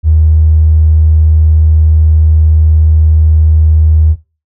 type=tone with tanh clipping; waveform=triangle; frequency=78.4 Hz; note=D#2; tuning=14 cents sharp; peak=-3 dBFS; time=0.03-4.16 s; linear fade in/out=50 ms; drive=2 dB; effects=noise-tail reverb RT60 0.3 s tail -18 dB re dry